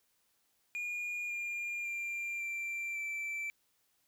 triangle tone with pitch steps, 2431 / 2406 / 2381 / 2356 / 2332 Hz, D#7 / D7 / D7 / D7 / D7, -41 / +41 / +23 / +5 / -13 cents, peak -34 dBFS, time 0.75-3.5 s, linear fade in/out 0 ms, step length 550 ms, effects white hiss -75 dBFS RMS until 4.07 s

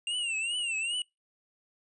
square tone with vibrato, 2770 Hz, F7, 15 cents flat, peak -30 dBFS, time 0.07-1.02 s, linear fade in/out 2 ms, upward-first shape triangle, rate 2.5 Hz, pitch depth 140 cents each way, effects noise-tail reverb RT60 0.2 s tail -26 dB re dry + resampled to 24000 Hz

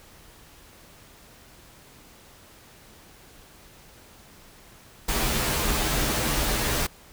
pink noise with comb filter, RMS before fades -25 dBFS, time 5.08-6.87 s, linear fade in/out 10 ms, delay 11 ms, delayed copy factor -0.75, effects pink hiss -51 dBFS RMS until 7.12 s

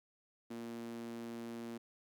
sawtooth tone with high-pass filter, 116.54 Hz, A#2, in tune, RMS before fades -45 dBFS, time 0.5-1.78 s, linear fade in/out 10 ms, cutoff 270 Hz, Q 6.1, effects none

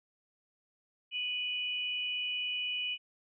sine tone pair together, 2483 / 2953 Hz, D#7 / F#7, -4 / -4 cents, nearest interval minor third, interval 300 cents, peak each -36 / -34 dBFS, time 1.11-2.98 s, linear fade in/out 50 ms, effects none

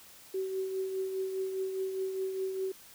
sine tone with tremolo, 380.4 Hz, F#4, 48 cents sharp, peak -29 dBFS, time 0.34-2.72 s, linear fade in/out 5 ms, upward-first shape triangle, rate 4.9 Hz, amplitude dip 50%, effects white hiss -54 dBFS RMS until 2.94 s

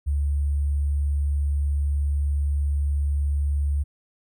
sine tone with sample-and-hold, 71.6 Hz, D2, 43 cents flat, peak -20 dBFS, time 0.06-3.84 s, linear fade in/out 20 ms, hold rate 8820 Hz, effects none

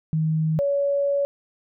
sine tone pair in turn, 157.8 / 563.9 Hz, D#3 / C#5, +25 / +30 cents, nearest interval octave + minor seventh, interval 2205 cents, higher second, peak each -19 / -19 dBFS, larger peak neither, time 0.13-0.59 / 0.59-1.25 s, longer second, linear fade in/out 0 ms, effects none

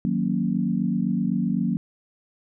sine chord, D# minor seventh, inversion none, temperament equal with one note detuned, 157.55 / 185 / 233.1 / 277.2 Hz, D#3 / F#3 / A#3 / C#4, +22 / 0 / 0 / 0 cents, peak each -30 / -24 / -25 / -30 dBFS, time 0.05-1.77 s, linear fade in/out 0 ms, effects none

